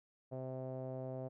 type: tone with low-pass filter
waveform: sawtooth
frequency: 130.1 Hz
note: C3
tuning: 9 cents flat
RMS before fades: -43 dBFS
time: 0.31-1.29 s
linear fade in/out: 20 ms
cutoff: 610 Hz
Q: 4.8
effects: none